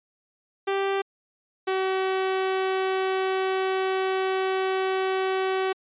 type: tone pair in turn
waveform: sawtooth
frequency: 391.7 / 379.5 Hz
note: G4 / F#4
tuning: -1 / +44 cents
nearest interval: minor second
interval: 55 cents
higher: first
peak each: -19 dBFS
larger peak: neither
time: 0.67-1.02 / 1.67-5.73 s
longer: second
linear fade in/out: 10 ms
effects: resampled to 8000 Hz